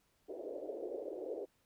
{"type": "band-pass noise", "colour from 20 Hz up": "white", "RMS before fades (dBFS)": -43, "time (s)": [0.28, 1.46], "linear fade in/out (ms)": 20, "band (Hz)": [330, 580], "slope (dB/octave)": 48, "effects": ["pink hiss -75 dBFS RMS until 1.65 s"]}